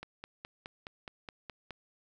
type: click train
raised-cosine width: 0.3 ms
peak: -26 dBFS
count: 9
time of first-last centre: 0.03-1.707 s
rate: 4.77 Hz
effects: none